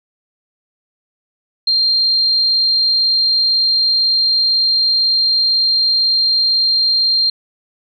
sine tone, 4186 Hz, C8, in tune, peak -11 dBFS, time 1.67-7.3 s, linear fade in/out 5 ms, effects none

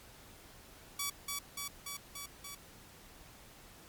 5% pulse tone with echo, 1141 Hz, C#6, 50 cents sharp, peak -22 dBFS, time 0.99-1.1 s, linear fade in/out 5 ms, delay 290 ms, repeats 5, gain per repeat -2 dB, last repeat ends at 2.55 s, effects pink hiss -56 dBFS RMS until 3.88 s + MP3 96 kbps

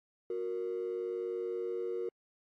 triangle ring-modulated tone, 415.3 Hz, G#4, in tune, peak -27 dBFS, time 0.3-2.09 s, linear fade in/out 2 ms, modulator 50.3 Hz, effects tanh soft clip ceiling -29 dBFS + AAC 48 kbps

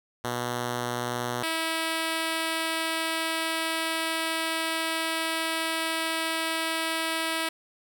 5% pulse tone pair in turn, 121.6 / 324.6 Hz, B2 / E4, -26 / -27 cents, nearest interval octave + perfect fourth, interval 1699 cents, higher second, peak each -17 / -15 dBFS, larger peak second, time 0.24-1.43 / 1.43-7.49 s, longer second, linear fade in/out 5 ms, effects none

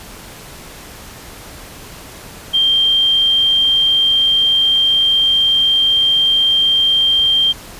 sine tone, 3174 Hz, G7, 21 cents sharp, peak -10 dBFS, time 2.53-7.53 s, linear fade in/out 20 ms, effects pink hiss -35 dBFS RMS until 7.79 s + resampled to 32000 Hz

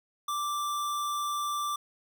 square tone, 1174.7 Hz, D6, in tune, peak -30 dBFS, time 0.28-1.76 s, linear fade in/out 5 ms, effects none

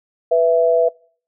sine tone pair together, 493.9 / 662.5 Hz, B4 / E5, 0 / +9 cents, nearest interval perfect fourth, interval 509 cents, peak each -14 dBFS, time 0.31-0.89 s, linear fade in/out 10 ms, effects noise-tail reverb RT60 0.5 s tail -26 dB re dry

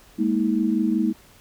sine chord, Ab suspended second, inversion none, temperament equal with one note detuned, 207.7 / 233.1 / 319.1 Hz, Ab3 / Bb3 / Eb4, 0 / 0 / +44 cents, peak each -23 dBFS, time 0.18-1.13 s, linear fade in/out 20 ms, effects pink hiss -52 dBFS RMS until 1.4 s

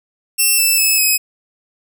5% pulse tone with pitch steps, 2700 / 2646 / 2593 / 2541 Hz, E7 / E7 / E7 / D#7, +41 / +6 / -29 / +36 cents, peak -3 dBFS, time 0.38-1.18 s, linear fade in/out 20 ms, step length 200 ms, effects none

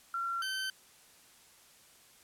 sine / 20% pulse tone pair in turn, 1367 / 1539.5 Hz, F6 / G6, -37 / -32 cents, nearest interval major second, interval 205 cents, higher second, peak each -32 / -29 dBFS, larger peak second, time 0.14-0.42 / 0.42-0.7 s, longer neither, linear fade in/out 2 ms, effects white hiss -60 dBFS RMS until 2.23 s + low-pass 12000 Hz 12 dB/octave

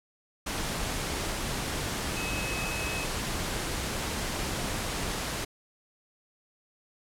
sine tone in noise, 2567 Hz, E7, 47 cents flat, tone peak -35 dBFS, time 2.16-3.05 s, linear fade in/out 10 ms, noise pink, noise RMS -32 dBFS, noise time 0.46-5.45 s, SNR -6 dB, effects low-pass 11000 Hz 12 dB/octave

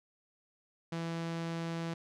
sawtooth tone, 166.3 Hz, E3, 16 cents sharp, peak -31 dBFS, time 0.92-1.94 s, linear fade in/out 5 ms, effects low-pass 6000 Hz 12 dB/octave

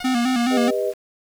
10% pulse tone with tremolo, 721 Hz, F#5, 45 cents flat, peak -22 dBFS, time 0-0.69 s, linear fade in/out 5 ms, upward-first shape square, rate 18 Hz, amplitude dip 30%
square tone with vibrato, 246.9 Hz, B3, in tune, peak -18 dBFS, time 0.04-0.71 s, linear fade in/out 10 ms, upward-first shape square, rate 4.7 Hz, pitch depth 71 cents each way
sine chord, G augmented, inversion none, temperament equal with one note detuned, 400.2 / 493.9 / 622.3 Hz, G4 / B4 / D#5, +36 / 0 / 0 cents, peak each -24 dBFS, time 0.5-0.94 s, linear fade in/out 50 ms
effects low-pass 9000 Hz 12 dB/octave + 7-bit

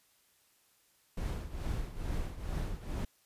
brown noise with tremolo, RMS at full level -33 dBFS, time 1.17-3.05 s, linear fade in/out 5 ms, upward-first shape triangle, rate 2.3 Hz, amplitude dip 80%, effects white hiss -69 dBFS RMS until 3.25 s + resampled to 32000 Hz

